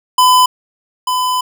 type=tone pair in turn; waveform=square; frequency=1007 / 1007 Hz; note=B5 / B5; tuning=+33 / +33 cents; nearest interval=unison; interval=0 cents; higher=neither; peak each=-7 / -14 dBFS; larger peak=first; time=0.18-0.46 / 1.07-1.41 s; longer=second; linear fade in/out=5 ms; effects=none